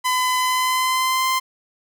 sawtooth tone with pitch glide, 1011 to 1040.6 Hz, B5 to C6, +40 to -10 cents, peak -14 dBFS, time 0.04-1.4 s, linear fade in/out 20 ms, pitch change +50 cents, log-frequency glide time 0.39-1.26 s, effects none

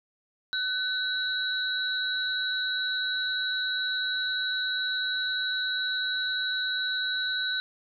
sine tone cluster, 1510 / 3901 / 4119 Hz, F#6 / B7 / C8, +35 / -22 / -28 cents, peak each -29 / -30 / -38 dBFS, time 0.53-7.6 s, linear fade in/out 0 ms, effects none

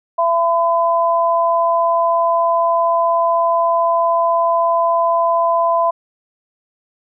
sine tone pair together, 674 / 1010.8 Hz, E5 / B5, +38 / +40 cents, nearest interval perfect fifth, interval 702 cents, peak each -15 dBFS, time 0.18-5.91 s, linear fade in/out 10 ms, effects none

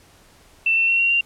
sine tone with pitch steps, 2677 / 2700 / 2724 / 2747 / 2771 Hz, E7 / E7 / F7 / F7 / F7, +26 / +41 / -44 / -29 / -14 cents, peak -15 dBFS, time 0.66-1.21 s, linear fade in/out 5 ms, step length 110 ms, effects pink hiss -52 dBFS RMS until 1.25 s + low-pass 12000 Hz 12 dB/octave

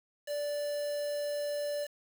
triangle tone with quantisation, 584 Hz, D5, 10 cents flat, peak -30 dBFS, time 0.26-1.88 s, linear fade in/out 50 ms, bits 7, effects none

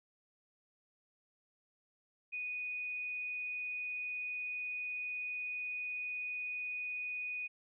sine tone, 2479 Hz, D#7, 7 cents flat, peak -37 dBFS, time 2.32-7.48 s, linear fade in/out 20 ms, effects none

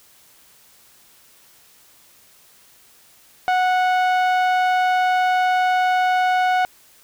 sawtooth tone with low-pass filter, 736 Hz, F#5, 9 cents flat, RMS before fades -18 dBFS, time 3.48-6.65 s, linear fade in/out 0 ms, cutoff 2400 Hz, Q 0.51, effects white hiss -52 dBFS RMS until 7.03 s

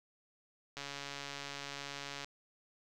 click train, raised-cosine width 0.2 ms, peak -25 dBFS, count 209, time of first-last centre 0.77-2.245 s, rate 141 Hz, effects none

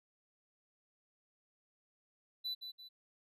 triangle tone with echo, 3984 Hz, B7, 14 cents sharp, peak -35 dBFS, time 2.44-2.55 s, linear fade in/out 20 ms, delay 170 ms, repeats 2, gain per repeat -7 dB, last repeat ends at 2.89 s, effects resampled to 32000 Hz

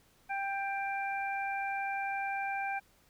harmonic tone, 789 Hz, G5, 11 cents sharp, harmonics 1 / 2 / 3, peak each -34 / -39 / -39 dBFS, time 0.29-2.8 s, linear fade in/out 20 ms, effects pink hiss -66 dBFS RMS until 3.09 s

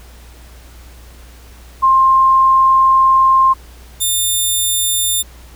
sine / 5% pulse tone pair in turn, 1058 / 3600 Hz, C6 / A7, +19 / +39 cents, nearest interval octave + major sixth, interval 2120 cents, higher second, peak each -7 / -6 dBFS, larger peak second, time 1.82-3.54 / 4-5.23 s, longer first, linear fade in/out 20 ms, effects added 60 Hz sine -37 dBFS peak until 5.55 s + pink hiss -44 dBFS RMS until 5.55 s

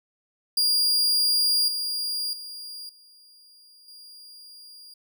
40% pulse tone with level steps, 4819 Hz, D8, 44 cents sharp, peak -18 / -25 / -35 / -50 / -43 dBFS, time 0.57-4.94 s, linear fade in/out 5 ms, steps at 1.68 / 2.33 / 2.89 / 3.88 s, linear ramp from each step 2 ms, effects none

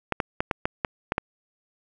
clicks, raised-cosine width 0.5 ms, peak -8 dBFS, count 8, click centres 0.123 / 0.202 / 0.405 / 0.512 / 0.655 / 0.848 / 1.121 / 1.181 s, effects none

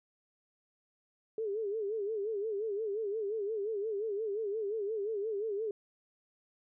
sine tone with vibrato, 421.4 Hz, G#4, 25 cents sharp, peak -32 dBFS, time 1.38-5.71 s, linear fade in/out 2 ms, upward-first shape sine, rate 5.7 Hz, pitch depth 120 cents each way, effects none

